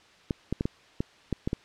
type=clicks; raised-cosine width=3 ms; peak=-14 dBFS; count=8; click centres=0.308 / 0.526 / 0.609 / 0.655 / 1.005 / 1.327 / 1.475 / 1.531 s; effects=white hiss -56 dBFS RMS until 1.64 s + low-pass 4000 Hz 12 dB/octave